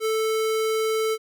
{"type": "tone", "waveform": "square", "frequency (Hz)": 440, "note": "A4", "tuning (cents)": 0, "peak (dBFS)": -22, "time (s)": [0, 1.18], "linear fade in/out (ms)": 50, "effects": []}